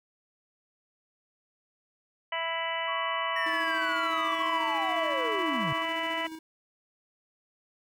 harmonic tone, 330 Hz, E4, 2 cents sharp, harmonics 2 / 3 / 4 / 5 / 6 / 7 / 8 / 9, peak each -36 / -34 / -42 / -44 / -34 / -41 / -46 / -37 dBFS, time 2.32-6.27 s, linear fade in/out 5 ms
sine tone with pitch glide, 1117 to 1131.3 Hz, C#6 to C#6, +13 to +35 cents, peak -33 dBFS, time 2.87-5.84 s, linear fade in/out 20 ms, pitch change +22 cents, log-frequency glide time 3.81-5.62 s
triangle linear sweep, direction down, 1864.7 to 126.9 Hz, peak -29 dBFS, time 3.36-5.73 s, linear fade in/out 2 ms
square tone with tremolo, 319.9 Hz, D#4, 48 cents sharp, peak -38 dBFS, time 3.46-6.39 s, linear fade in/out 5 ms, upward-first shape square, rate 14 Hz, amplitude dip 40%
effects none

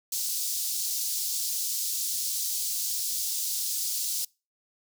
pink high-pass noise, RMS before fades -30 dBFS, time 0.12-4.25 s, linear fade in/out 5 ms, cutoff 4700 Hz, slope 24 dB/octave, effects noise-tail reverb RT60 0.3 s tail -26 dB re dry

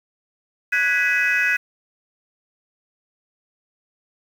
sine chord, G# minor seventh, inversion third, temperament equal with one note detuned, 1480 / 1661.2 / 1975.5 / 2534 Hz, F#6 / G#6 / B6 / D#7, 0 / 0 / 0 / +31 cents, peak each -21 dBFS, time 0.72-1.57 s, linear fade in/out 10 ms, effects tanh soft clip ceiling -11 dBFS + 7-bit

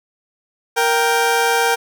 20% pulse tone pair together, 466.5 / 784 Hz, A#4 / G5, +1 / 0 cents, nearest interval major sixth, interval 899 cents, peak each -12 dBFS, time 0.76-1.76 s, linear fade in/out 20 ms, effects none

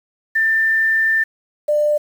sine tone pair in turn, 1786 / 596 Hz, A6 / D5, +25 / +25 cents, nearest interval octave + perfect fifth, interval 1900 cents, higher first, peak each -13 dBFS, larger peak neither, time 0.35-1.24 / 1.68-1.98 s, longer first, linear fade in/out 10 ms, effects 7-bit

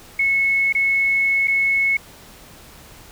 sine tone with dropouts, 2194 Hz, C#7, 18 cents flat, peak -15 dBFS, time 0.19-1.97 s, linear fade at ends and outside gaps 5 ms, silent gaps 0.726-0.749 / 1.474-1.48 s, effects pink hiss -44 dBFS RMS until 3.11 s

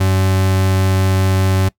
40% pulse tone, 95 Hz, F#2, 46 cents sharp, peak -11 dBFS, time 0-1.69 s, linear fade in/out 10 ms, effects noise-tail reverb RT60 0.1 s tail -21 dB re dry

